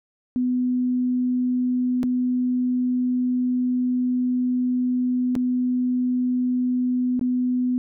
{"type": "tone with dropouts", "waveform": "sine", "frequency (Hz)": 250, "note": "B3", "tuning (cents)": 21, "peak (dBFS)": -19, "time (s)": [0.36, 7.78], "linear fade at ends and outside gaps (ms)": 0, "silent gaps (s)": [[2.031, 2.038], [5.353, 5.362], [7.194, 7.212]], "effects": []}